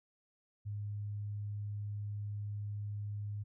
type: tone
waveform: sine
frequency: 103.3 Hz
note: G#2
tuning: 9 cents flat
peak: -37 dBFS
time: 0.65-3.44 s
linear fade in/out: 20 ms
effects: none